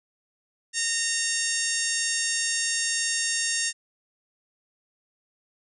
harmonic tone, 921 Hz, A#5, 21 cents flat, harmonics 2 / 3 / 4 / 5 / 6 / 7 / 8 / 9 / 10, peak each -31 / -35 / -36 / -36 / -31 / -31 / -32 / -37 / -33 dBFS, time 0.73-3.73 s, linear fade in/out 50 ms, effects none

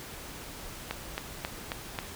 click train, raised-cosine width 0.3 ms, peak -15 dBFS, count 5, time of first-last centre 0.91-1.988 s, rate 3.71 Hz, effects pink hiss -43 dBFS RMS until 2.15 s

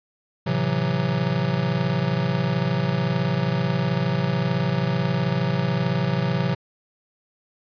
square chord, F# half-diminished seventh, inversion first, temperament just, 111 / 133.2 / 166.5 / 185 Hz, A2 / C3 / E3 / F#3, +16 / +31 / +18 / 0 cents, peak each -31 / -25 / -26 / -28 dBFS, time 0.46-6.55 s, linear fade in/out 10 ms, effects resampled to 11025 Hz

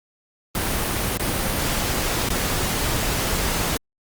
pink noise with dropouts, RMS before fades -23 dBFS, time 0.55-3.77 s, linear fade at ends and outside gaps 1 ms, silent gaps 1.173-1.196 / 2.288-2.303 s, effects Opus 32 kbps

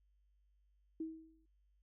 sine tone with exponential decay, 321 Hz, E4, 46 cents flat, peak -36 dBFS, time 1-1.46 s, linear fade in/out 5 ms, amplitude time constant 100 ms, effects noise-tail reverb RT60 0.1 s tail -19 dB re dry + added 50 Hz sine -70 dBFS peak until 1.82 s

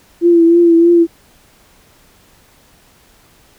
sine tone with vibrato, 338.7 Hz, E4, 47 cents sharp, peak -5 dBFS, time 0.21-1.07 s, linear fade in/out 50 ms, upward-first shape triangle, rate 3.2 Hz, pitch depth 43 cents each way, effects pink hiss -49 dBFS RMS until 3.58 s

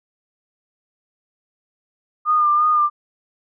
sine tone with vibrato, 1210 Hz, D#6, 49 cents flat, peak -13 dBFS, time 2.25-2.9 s, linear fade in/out 50 ms, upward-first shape sine, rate 2.9 Hz, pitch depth 33 cents each way, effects none

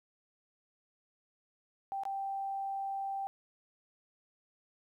sine tone with dropouts, 784 Hz, G5, in tune, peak -34 dBFS, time 1.92-3.27 s, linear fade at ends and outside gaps 0 ms, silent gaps 2.035-2.053 s, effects 12-bit

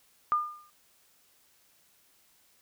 sine tone with exponential decay, 1208 Hz, D6, 48 cents sharp, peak -20 dBFS, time 0.32-0.7 s, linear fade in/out 0 ms, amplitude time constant 82 ms, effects white hiss -65 dBFS RMS until 2.61 s

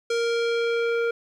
square tone with low-pass filter sweep, 466.2 Hz, A#4, in tune, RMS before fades -24 dBFS, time 0.1-1.11 s, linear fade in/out 5 ms, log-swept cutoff 6100 to 1900 Hz, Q 1.2, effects 10-bit

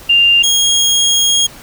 sine / 25% pulse tone pair in turn, 2794 / 3273 Hz, F7 / G#7, 0 / -26 cents, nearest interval minor third, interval 274 cents, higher second, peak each -6 dBFS, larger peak neither, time 0.09-0.43 / 0.43-1.47 s, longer second, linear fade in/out 10 ms, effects pink hiss -36 dBFS RMS until 1.62 s

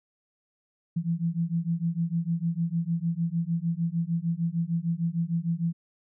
sine beating tone pair, 164.7 / 171.3 Hz, E3 / F3, -1 / -33 cents, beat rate 6.6 Hz, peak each -28 dBFS, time 0.96-5.73 s, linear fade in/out 10 ms, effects none

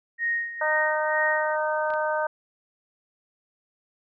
sine tone with tremolo, 1864.7 Hz, A#6, in tune, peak -22 dBFS, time 0.18-1.57 s, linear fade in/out 50 ms, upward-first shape sine, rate 2.1 Hz, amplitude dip 75%
harmonic tone, 307.3 Hz, D#4, 21 cents flat, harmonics 2 / 3 / 4 / 5, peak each -26 / -28 / -33 / -30 dBFS, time 0.61-2.27 s, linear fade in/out 5 ms
clicks, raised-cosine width 0.3 ms, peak -27 dBFS, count 2, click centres 1.904 / 1.938 s
effects none

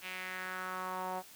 sawtooth tone with band-pass filter sweep, 185 Hz, F#3, in tune, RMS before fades -40 dBFS, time 0.01-1.23 s, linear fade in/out 50 ms, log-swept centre 2600 to 780 Hz, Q 2.9, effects white hiss -55 dBFS RMS until 1.35 s + high-pass 60 Hz 12 dB/octave

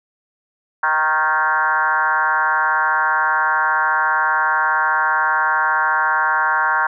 sine tone with frequency modulation, 1244.5 Hz, D#6, in tune, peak -14 dBFS, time 0.83-6.87 s, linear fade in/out 5 ms, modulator 155 Hz, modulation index 2.7, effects none

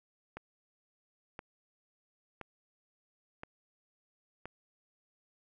click train, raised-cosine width 0.5 ms, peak -27 dBFS, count 5, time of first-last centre 0.37-4.456 s, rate 0.979 Hz, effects none

